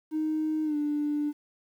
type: tone with pitch glide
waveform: triangle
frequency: 311.1 to 295.3 Hz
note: D#4 to D4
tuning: 0 to +10 cents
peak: -22 dBFS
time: 0.11-1.33 s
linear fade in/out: 50 ms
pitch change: -90 cents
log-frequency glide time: 0.64-0.76 s
effects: tanh soft clip ceiling -23 dBFS + 10-bit